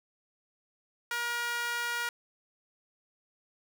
sawtooth tone with high-pass filter, 475.8 Hz, A#4, 35 cents sharp, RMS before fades -33 dBFS, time 1.11-2.09 s, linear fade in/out 2 ms, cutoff 1400 Hz, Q 2.1, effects none

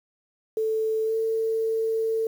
sine tone with pitch glide, 440 to 446.9 Hz, A4 to A4, 0 to +27 cents, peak -22 dBFS, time 0.57-2.27 s, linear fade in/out 2 ms, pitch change +27 cents, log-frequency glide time 1.04-1.15 s, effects 8-bit

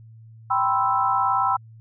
sine chord, C major seventh, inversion second, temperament equal, 784 / 987.8 / 1046.5 / 1318.5 Hz, G5 / B5 / C6 / E6, 0 / 0 / 0 / 0 cents, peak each -24 / -23 / -26 / -23 dBFS, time 0.5-1.57 s, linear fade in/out 10 ms, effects added 112 Hz sine -43 dBFS peak until 1.8 s

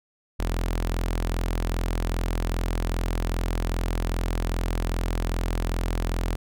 sawtooth tone with notch filter, 42.51 Hz, F1, 46 cents flat, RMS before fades -26 dBFS, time 0.39-6.36 s, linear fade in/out 10 ms, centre 140 Hz, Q 1.9, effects none

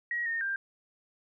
sine tone with pitch steps, 1902 / 1836 / 1588 Hz, A#6 / A#6 / G6, +34 / -27 / +22 cents, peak -29 dBFS, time 0.11-0.56 s, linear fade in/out 2 ms, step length 150 ms, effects none

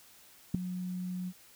sine tone with ADSR envelope, 181.7 Hz, F#3, 31 cents flat, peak -19 dBFS, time 0.54-1.33 s, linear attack 7 ms, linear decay 3 ms, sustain -15 dB, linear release 51 ms, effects white hiss -58 dBFS RMS until 1.55 s

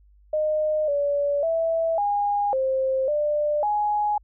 sine tone with pitch steps, 614 / 573 / 657 / 817 / 528 / 595 / 835 Hz, D#5 / D5 / E5 / G#5 / C5 / D5 / G#5, -23 / -43 / -6 / -29 / +16 / +22 / +9 cents, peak -20 dBFS, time 0.33-4.18 s, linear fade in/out 5 ms, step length 550 ms, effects added 50 Hz sine -52 dBFS peak until 4.23 s

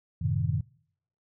sine chord, F# diminished seventh, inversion none, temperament equal, 92.5 / 110 / 130.81 / 155.56 Hz, F#2 / A2 / C3 / Eb3, 0 / 0 / 0 / 0 cents, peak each -30 dBFS, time 0.21-0.61 s, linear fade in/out 10 ms, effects noise-tail reverb RT60 0.7 s tail -25 dB re dry

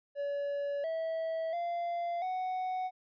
triangle tone with pitch steps, 569 / 650 / 690 / 742 Hz, C#5 / E5 / F5 / F#5, +45 / -24 / -21 / +5 cents, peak -30 dBFS, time 0.15-2.91 s, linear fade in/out 50 ms, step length 690 ms, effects resampled to 11025 Hz

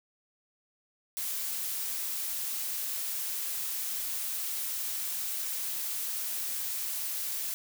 blue noise, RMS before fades -34 dBFS, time 1.17-7.54 s, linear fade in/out 0 ms, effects none

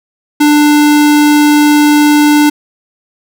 square tone, 296.2 Hz, D4, 15 cents sharp, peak -5 dBFS, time 0.4-2.5 s, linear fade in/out 10 ms, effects none

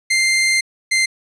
sawtooth tone pair in turn, 2093 / 2085 Hz, C7 / C7, 0 / -7 cents, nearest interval unison, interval 7 cents, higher first, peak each -10 dBFS, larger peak neither, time 0.1-0.61 / 0.91-1.06 s, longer first, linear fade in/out 10 ms, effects resampled to 24000 Hz

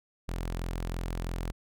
sawtooth tone, 43 Hz, F1, 26 cents flat, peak -28 dBFS, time 0.28-1.52 s, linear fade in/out 10 ms, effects none

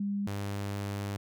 sine / sawtooth tone pair in turn, 201.1 / 100.55 Hz, G3 / G2, +44 / +44 cents, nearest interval octave, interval 1200 cents, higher first, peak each -29 / -29 dBFS, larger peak neither, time 0-0.27 / 0.27-1.17 s, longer second, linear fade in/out 5 ms, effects none

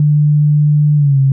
sine tone with pitch glide, 148.7 to 135.57 Hz, D3 to C#3, +22 to -38 cents, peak -7 dBFS, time 0-1.32 s, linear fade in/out 2 ms, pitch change -160 cents, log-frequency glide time 0.96-1.19 s, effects none

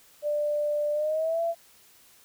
sine tone with pitch glide, 592 to 672.2 Hz, D5 to E5, +14 to +34 cents, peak -24 dBFS, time 0.22-1.55 s, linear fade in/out 50 ms, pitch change +220 cents, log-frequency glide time 0.93-1.42 s, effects white hiss -57 dBFS RMS until 2.24 s

